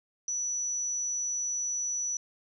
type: tone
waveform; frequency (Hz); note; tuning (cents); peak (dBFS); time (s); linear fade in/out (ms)
sine; 5920; F#8; 0; -29; 0.28-2.17; 2
effects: none